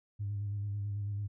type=tone with vibrato; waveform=sine; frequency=101.9 Hz; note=G#2; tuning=32 cents flat; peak=-32 dBFS; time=0.19-1.28 s; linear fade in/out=20 ms; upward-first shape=square; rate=9.1 Hz; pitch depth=27 cents each way; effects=tanh soft clip ceiling -29 dBFS